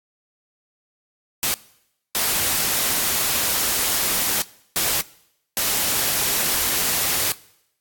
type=noise bursts at uneven times; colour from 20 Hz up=white; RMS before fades=-21 dBFS; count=4; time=1.43-1.54 / 2.15-4.42 / 4.76-5.01 / 5.57-7.32 s; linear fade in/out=0 ms; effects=noise-tail reverb RT60 0.8 s tail -21 dB re dry + AAC 64 kbps